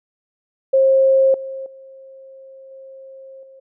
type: tone with level steps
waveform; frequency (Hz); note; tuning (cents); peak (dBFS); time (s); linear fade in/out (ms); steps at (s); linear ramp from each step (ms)
sine; 534; C5; +35; -10 / -26 / -38 / -36 / -41; 0.73-3.6; 10; 1.34 / 1.66 / 2.71 / 3.43; 2
effects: none